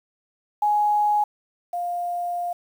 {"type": "tone pair in turn", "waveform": "sine", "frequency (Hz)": [835, 702.1], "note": ["G#5", "F5"], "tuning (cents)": [9, 9], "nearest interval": "minor third", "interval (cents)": 300, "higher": "first", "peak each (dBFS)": [-17, -24], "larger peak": "first", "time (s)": [[0.62, 1.24], [1.73, 2.53]], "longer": "second", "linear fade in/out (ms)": 5, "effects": ["8-bit"]}